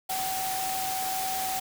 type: tone in noise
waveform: sine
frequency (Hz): 759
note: F#5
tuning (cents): +44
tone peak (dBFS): -30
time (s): 0.09-1.6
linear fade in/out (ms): 10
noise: white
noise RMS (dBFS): -33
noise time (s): 0.09-1.6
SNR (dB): 0
effects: none